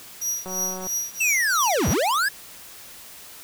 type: tone with tremolo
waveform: 40% pulse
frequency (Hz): 5790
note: F#8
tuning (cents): -38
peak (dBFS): -21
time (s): 0.21-1.94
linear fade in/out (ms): 10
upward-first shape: triangle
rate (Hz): 3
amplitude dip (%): 100
type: click train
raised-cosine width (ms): 1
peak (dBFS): -22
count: 77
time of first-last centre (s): 0.46-0.869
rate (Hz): 186
type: linear two-way sweep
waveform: square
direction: down then up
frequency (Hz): 2729 to 55 to 1733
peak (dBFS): -20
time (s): 1.2-2.29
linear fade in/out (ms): 10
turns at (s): 1.89
effects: white hiss -43 dBFS RMS until 3.43 s